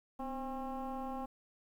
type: tone with frequency modulation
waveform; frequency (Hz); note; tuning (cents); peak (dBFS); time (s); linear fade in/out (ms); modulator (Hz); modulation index
sine; 529; C5; +19; -36; 0.19-1.26; 10; 274; 1.8
effects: tanh soft clip ceiling -34 dBFS + 11-bit